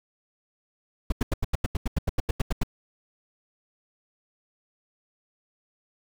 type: noise bursts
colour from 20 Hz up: brown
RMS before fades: -22 dBFS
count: 15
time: 1.1-2.634 s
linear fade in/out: 5 ms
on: 22 ms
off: 86 ms
effects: none